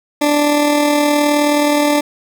20% pulse tone with amplitude modulation, 293.7 Hz, D4, in tune, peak -5 dBFS, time 0.21-2.01 s, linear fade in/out 10 ms, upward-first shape sine, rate 39.1 Hz, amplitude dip 35%, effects none

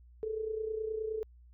sine tone with amplitude modulation, 437.3 Hz, A4, 11 cents flat, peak -30 dBFS, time 0.23-1.23 s, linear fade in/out 0 ms, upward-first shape sine, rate 29.6 Hz, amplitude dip 65%, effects added 60 Hz sine -54 dBFS peak until 1.53 s

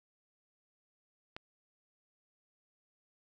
click, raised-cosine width 0.3 ms, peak -26 dBFS, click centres 1.365 s, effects none

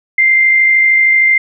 sine tone with amplitude modulation, 2093 Hz, C7, in tune, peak -5 dBFS, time 0.18-1.38 s, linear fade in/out 5 ms, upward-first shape sine, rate 53.1 Hz, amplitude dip 30%, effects none

